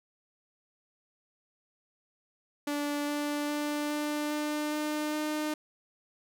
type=tone with pitch steps; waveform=sawtooth; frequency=290.9 / 293.1 / 295.3 / 297.5 / 299.8 / 302 / 304.3 Hz; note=D4 / D4 / D4 / D4 / D4 / D4 / D#4; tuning=-16 / -3 / +10 / +22 / +36 / +48 / -38 cents; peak=-26 dBFS; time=2.67-5.54 s; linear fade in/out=5 ms; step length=410 ms; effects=none